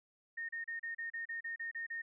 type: tone bursts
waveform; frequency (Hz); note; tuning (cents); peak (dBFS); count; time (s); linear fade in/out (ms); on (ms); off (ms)
sine; 1840; A#6; -23; -38; 11; 0.37-2.02; 10; 120; 33
effects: none